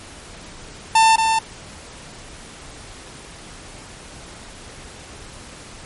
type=tone with echo; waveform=45% pulse; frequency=893 Hz; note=A5; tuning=25 cents sharp; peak=-10 dBFS; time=0.95-1.16 s; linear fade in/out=5 ms; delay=230 ms; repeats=1; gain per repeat=-5 dB; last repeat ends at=1.39 s; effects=pink hiss -39 dBFS RMS until 5.85 s + MP3 48 kbps